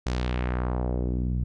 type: tone with low-pass filter sweep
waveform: sawtooth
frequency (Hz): 61.74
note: B1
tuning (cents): 0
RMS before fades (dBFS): -27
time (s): 0.06-1.44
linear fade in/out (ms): 5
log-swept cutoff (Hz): 6400 to 140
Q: 1.5
effects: none